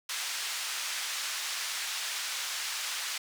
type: band-pass noise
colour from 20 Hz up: white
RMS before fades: -35 dBFS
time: 0.09-3.18 s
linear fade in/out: 5 ms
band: 1200 to 6300 Hz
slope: 12 dB/octave
effects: none